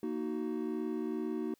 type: chord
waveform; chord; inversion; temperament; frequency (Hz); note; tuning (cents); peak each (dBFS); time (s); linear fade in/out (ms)
triangle; D# minor; second; just; 233.3 / 311.1 / 373.4; A#3 / D#4 / F#4; +2 / 0 / +16; -36 / -35 / -36; 0.03-1.54; 2
effects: white hiss -72 dBFS RMS until 1.59 s